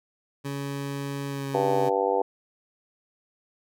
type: tone with pitch glide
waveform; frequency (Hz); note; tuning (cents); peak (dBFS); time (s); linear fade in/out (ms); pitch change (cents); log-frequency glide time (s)
20% pulse; 140 to 137.75; C#3 to C#3; +18 to -11; -25; 0.44-1.9; 20; -29; 1.29-1.45
type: harmonic tone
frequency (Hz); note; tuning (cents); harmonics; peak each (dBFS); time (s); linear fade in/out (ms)
98; G2; 0; 3 / 4 / 5 / 6 / 7 / 8 / 9; -36 / -28 / -25 / -36 / -30 / -30 / -29; 1.54-2.22; 5
effects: none